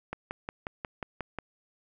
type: click train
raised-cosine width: 0.5 ms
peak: -19 dBFS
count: 8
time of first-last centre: 0.13-1.387 s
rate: 5.57 Hz
effects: none